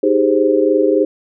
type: chord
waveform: sine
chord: Ab major seventh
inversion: second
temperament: equal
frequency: 311.1 / 392 / 415.3 / 523.3 Hz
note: Eb4 / G4 / Ab4 / C5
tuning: 0 / 0 / 0 / 0 cents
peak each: -16 dBFS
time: 0.03-1.05 s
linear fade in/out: 5 ms
effects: none